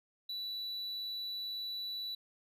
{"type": "tone", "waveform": "triangle", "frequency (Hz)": 3951, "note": "B7", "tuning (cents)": 0, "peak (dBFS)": -36, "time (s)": [0.29, 2.15], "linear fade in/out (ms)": 5, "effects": []}